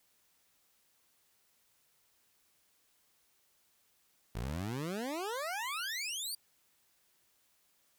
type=exponential sweep; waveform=20% pulse; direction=up; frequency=51.91 to 4779 Hz; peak=-31 dBFS; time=4.35-6.35 s; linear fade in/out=5 ms; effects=white hiss -72 dBFS RMS until 7.98 s